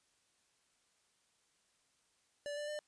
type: tone with pitch steps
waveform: square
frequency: 581 / 590.1 / 599.4 Hz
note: D5 / D5 / D5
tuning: -19 / +8 / +35 cents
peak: -40 dBFS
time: 2.46-2.79 s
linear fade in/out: 0 ms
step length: 110 ms
effects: white hiss -75 dBFS RMS until 2.87 s + resampled to 22050 Hz